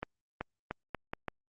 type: accelerating click train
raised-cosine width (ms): 0.5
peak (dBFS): -20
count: 6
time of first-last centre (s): 0.03-1.283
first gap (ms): 380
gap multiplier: 0.79
effects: Opus 48 kbps